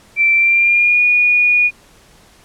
sine tone with pitch glide, 2341 to 2450 Hz, D7 to D#7, -6 to -27 cents, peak -9 dBFS, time 0.16-1.71 s, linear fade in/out 50 ms, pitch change +79 cents, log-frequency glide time 0.35-1.02 s, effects pink hiss -47 dBFS RMS until 2.44 s + low-pass 11000 Hz 12 dB/octave

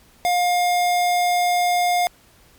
square tone, 710 Hz, F5, 28 cents sharp, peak -17 dBFS, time 0.25-2.07 s, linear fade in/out 0 ms, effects pink hiss -53 dBFS RMS until 2.58 s + MP3 96 kbps

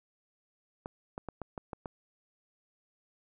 clicks, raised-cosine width 1 ms, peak -24 dBFS, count 7, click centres 0.859 / 1.179 / 1.287 / 1.417 / 1.578 / 1.732 / 1.858 s, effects none

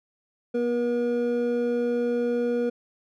triangle tone pair together, 241.6 / 479.5 Hz, B3 / A#4, -38 / +49 cents, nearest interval octave, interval 1187 cents, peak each -25 / -22 dBFS, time 0.54-2.7 s, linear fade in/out 10 ms, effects none

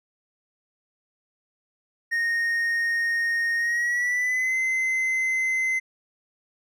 triangle tone with pitch glide, 1855 to 2058 Hz, A#6 to C7, -9 to -29 cents, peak -20 dBFS, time 2.11-5.8 s, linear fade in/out 20 ms, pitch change +180 cents, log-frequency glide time 3.57-4.56 s, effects none

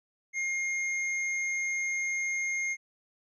sine tone with hard clipping, 2131 Hz, C7, 31 cents sharp, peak -30 dBFS, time 0.33-2.77 s, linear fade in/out 50 ms, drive 15 dB, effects resampled to 22050 Hz

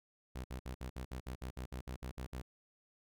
sawtooth tone bursts, 63.6 Hz, C2, 48 cents flat, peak -37 dBFS, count 14, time 0.35-2.419 s, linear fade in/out 10 ms, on 93 ms, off 59 ms, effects none

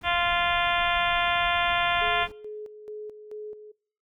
brown noise, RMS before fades -42 dBFS, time 0.01-2.32 s, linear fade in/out 5 ms
harmonic tone, 347.6 Hz, F4, 8 cents flat, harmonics 2 / 3 / 4 / 5 / 6 / 7 / 8 / 9 / 10, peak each -27 / -29 / -30 / -31 / -32 / -32 / -33 / -34 / -34 dBFS, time 0.03-2.28 s, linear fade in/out 50 ms
sine tone with tremolo, 424.2 Hz, G#4, 37 cents sharp, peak -34 dBFS, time 2.01-3.72 s, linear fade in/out 10 ms, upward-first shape square, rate 2.3 Hz, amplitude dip 60%
effects noise-tail reverb RT60 0.6 s tail -25 dB re dry

